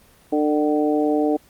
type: harmonic tone with a mistuned harmonic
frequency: 149.8 Hz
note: D3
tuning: 35 cents sharp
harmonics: 2 / 3 / 4 / 5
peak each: -19 / -22 / -25 / -26 dBFS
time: 0.32-1.37 s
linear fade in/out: 10 ms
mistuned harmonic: 5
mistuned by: +19 cents
effects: pink hiss -53 dBFS RMS until 1.49 s + Opus 24 kbps